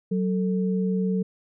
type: tone pair together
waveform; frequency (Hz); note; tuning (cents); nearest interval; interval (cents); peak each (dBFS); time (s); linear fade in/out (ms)
sine; 186.97 / 444.7; F#3 / A4; +18 / +18; octave + minor third; 1500; -22 / -29; 0.11-1.23; 10
effects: none